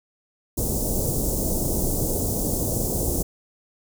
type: band-stop noise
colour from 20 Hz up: pink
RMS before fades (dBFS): -24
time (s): 0.57-3.23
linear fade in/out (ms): 10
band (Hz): 610 to 6900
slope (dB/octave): 24
effects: none